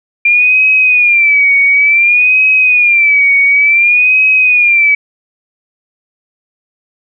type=tone with vibrato; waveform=sine; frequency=2384 Hz; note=D7; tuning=25 cents sharp; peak=-5 dBFS; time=0.25-4.95 s; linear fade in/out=5 ms; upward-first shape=sine; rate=0.56 Hz; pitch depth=110 cents each way; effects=none